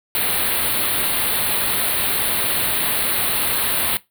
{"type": "band-stop noise", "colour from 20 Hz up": "white", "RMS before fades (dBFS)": -20, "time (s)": [0.15, 3.97], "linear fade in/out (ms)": 0, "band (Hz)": [4400, 8800], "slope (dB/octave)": 96, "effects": ["noise-tail reverb RT60 0.2 s tail -20 dB re dry"]}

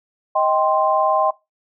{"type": "chord", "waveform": "sine", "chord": "C minor", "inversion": "first", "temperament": "just", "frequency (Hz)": [627.9, 784.9, 1046.5], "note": ["Eb5", "G5", "C6"], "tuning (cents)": [16, 2, 0], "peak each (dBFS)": -19, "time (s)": [0.35, 1.31], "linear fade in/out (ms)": 10, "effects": ["noise-tail reverb RT60 0.2 s tail -18 dB re dry"]}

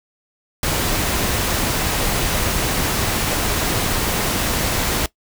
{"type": "noise", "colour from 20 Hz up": "pink", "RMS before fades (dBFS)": -20, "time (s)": [0.63, 5.06], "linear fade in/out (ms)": 2, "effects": ["noise-tail reverb RT60 0.1 s tail -19 dB re dry"]}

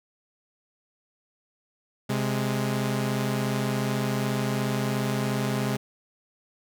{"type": "tone pair together", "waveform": "sawtooth", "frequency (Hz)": [130.81, 207.6], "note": ["C3", "G#3"], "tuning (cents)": [0, 0], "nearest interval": "minor sixth", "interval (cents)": 800, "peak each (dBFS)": [-23, -24], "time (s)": [2.09, 5.77], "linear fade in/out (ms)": 10, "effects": []}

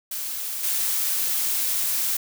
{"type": "noise with level steps", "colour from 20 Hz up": "blue", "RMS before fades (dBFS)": [-30, -24], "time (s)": [0.11, 2.17], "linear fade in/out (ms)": 5, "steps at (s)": 0.63, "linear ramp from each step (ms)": 10, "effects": []}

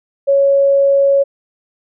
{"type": "tone", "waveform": "sine", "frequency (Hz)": 555, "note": "C#5", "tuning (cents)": 2, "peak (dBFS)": -8, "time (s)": [0.27, 1.24], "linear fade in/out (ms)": 20, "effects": []}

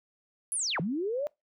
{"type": "linear two-way sweep", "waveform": "sine", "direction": "down then up", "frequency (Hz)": [11000, 147.5, 608], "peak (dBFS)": -28, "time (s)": [0.52, 1.27], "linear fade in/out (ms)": 0, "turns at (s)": 0.8, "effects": ["noise-tail reverb RT60 0.2 s tail -24 dB re dry"]}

